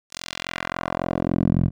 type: tone with band-pass filter sweep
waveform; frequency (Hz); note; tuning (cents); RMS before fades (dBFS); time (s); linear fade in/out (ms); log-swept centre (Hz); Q
10% pulse; 43.65; F1; 0; -24; 0.1-1.71; 50; 6600 to 120; 1.2
effects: none